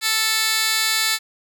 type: tone with high-pass filter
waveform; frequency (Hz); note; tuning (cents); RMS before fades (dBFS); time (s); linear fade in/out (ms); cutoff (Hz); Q
15% pulse; 440; A4; 0; -20; 0.01-1.19; 50; 2800; 1.5
effects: none